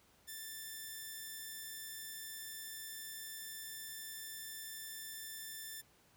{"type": "tone", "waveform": "5% pulse", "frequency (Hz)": 1772, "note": "A6", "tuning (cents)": 12, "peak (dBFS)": -34, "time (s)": [0.27, 5.82], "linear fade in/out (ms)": 20, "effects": ["pink hiss -68 dBFS RMS until 6.16 s", "high-pass 60 Hz 12 dB/octave"]}